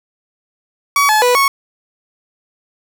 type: tone with pitch steps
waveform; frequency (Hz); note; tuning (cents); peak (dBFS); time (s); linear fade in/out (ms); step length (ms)
30% pulse; 1132 / 858 / 492.2 / 1105; C#6 / A5 / B4 / C#6; +36 / -44 / -6 / -6; -7; 0.96-1.48; 2; 130
effects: none